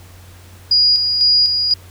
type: tone with tremolo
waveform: sine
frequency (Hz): 4884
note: D#8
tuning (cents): -33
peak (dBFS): -9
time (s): 0.71-1.74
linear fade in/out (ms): 5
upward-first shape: square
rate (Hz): 2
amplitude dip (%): 45
effects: added 90 Hz sine -39 dBFS peak until 1.9 s + pink hiss -45 dBFS RMS until 1.9 s